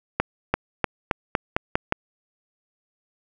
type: accelerating click train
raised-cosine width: 0.5 ms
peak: -4 dBFS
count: 8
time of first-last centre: 0.2-1.924 s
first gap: 340 ms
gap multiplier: 0.89
effects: none